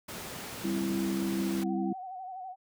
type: noise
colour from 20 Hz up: pink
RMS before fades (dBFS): -40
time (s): 0.08-1.64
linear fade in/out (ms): 10
type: chord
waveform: sine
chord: C major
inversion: second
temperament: equal with one note detuned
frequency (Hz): 196 / 261.6 / 332.9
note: G3 / C4 / E4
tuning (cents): 0 / 0 / +17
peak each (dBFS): -31 / -36 / -32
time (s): 0.64-1.93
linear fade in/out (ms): 5
type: tone with vibrato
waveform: sine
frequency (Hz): 748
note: F#5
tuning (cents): +19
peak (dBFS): -38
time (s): 1.61-2.56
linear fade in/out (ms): 50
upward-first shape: sine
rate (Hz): 12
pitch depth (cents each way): 57
effects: high-pass 100 Hz 12 dB/octave